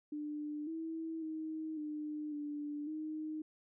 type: tone with pitch steps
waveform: sine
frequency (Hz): 298.3 / 324.2 / 315.3 / 301.6 / 293.9 / 310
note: D4 / E4 / D#4 / D4 / D4 / D#4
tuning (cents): +27 / -29 / +23 / +46 / +1 / -6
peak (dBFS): -38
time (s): 0.12-3.42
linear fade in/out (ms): 5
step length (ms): 550
effects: none